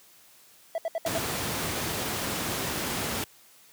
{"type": "tone bursts", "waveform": "triangle", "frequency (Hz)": 659.3, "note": "E5", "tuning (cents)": 0, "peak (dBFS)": -24, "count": 5, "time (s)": [0.75, 1.181], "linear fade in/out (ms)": 2, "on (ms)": 31, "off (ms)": 69}
{"type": "noise", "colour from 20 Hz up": "pink", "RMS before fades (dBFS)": -30, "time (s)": [1.06, 3.24], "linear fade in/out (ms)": 2}
{"effects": ["white hiss -56 dBFS RMS until 3.72 s", "high-pass 100 Hz 12 dB/octave"]}